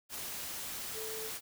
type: tone in noise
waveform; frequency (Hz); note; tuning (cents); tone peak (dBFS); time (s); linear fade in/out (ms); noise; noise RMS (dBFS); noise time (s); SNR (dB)
sine; 440; A4; 0; -42; 0.93-1.31; 50; white; -41; 0.09-1.41; -4
effects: none